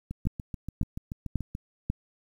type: two click trains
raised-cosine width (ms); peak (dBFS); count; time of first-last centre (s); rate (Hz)
5; -22 / -14; 11 / 4; 0.11-1.551 / 0.27-1.9; 6.94 / 1.84
effects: 9-bit